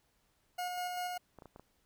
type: tone with tremolo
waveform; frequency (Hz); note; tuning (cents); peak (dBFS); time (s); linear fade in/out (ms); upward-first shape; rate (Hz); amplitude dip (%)
40% pulse; 719; F#5; -50; -34; 0.58-1.18; 10; square; 5.1; 25
type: clicks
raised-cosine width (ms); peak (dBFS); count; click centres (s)
1; -37; 5; 1.387 / 1.422 / 1.457 / 1.561 / 1.596
effects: pink hiss -74 dBFS RMS until 1.85 s